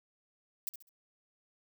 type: noise with echo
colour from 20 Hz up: violet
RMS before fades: -36 dBFS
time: 0.67-0.69 s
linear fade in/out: 0 ms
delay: 67 ms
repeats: 3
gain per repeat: -10 dB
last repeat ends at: 0.891 s
effects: none